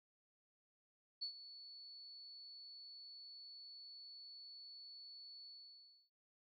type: tone with ADSR envelope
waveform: sine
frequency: 4435 Hz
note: C#8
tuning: in tune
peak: -39 dBFS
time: 1.21-6.1 s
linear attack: 17 ms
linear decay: 93 ms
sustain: -14 dB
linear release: 640 ms
effects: none